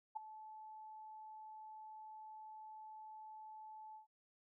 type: tone with ADSR envelope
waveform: sine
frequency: 867 Hz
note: A5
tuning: 26 cents flat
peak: -37 dBFS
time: 0.15-4.07 s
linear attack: 18 ms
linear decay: 7 ms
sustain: -14 dB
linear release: 120 ms
effects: none